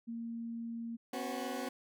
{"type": "tone", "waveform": "sine", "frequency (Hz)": 231.3, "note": "A#3", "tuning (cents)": -13, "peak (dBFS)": -38, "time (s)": [0.07, 0.97], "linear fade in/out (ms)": 20}
{"type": "chord", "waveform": "20% pulse", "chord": "B suspended second", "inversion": "none", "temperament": "equal with one note detuned", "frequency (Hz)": [246.9, 270.7, 370], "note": ["B3", "C#4", "F#4"], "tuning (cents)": [0, -41, 0], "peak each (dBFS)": [-36, -36, -39], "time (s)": [1.13, 1.69], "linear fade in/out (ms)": 5}
{"effects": []}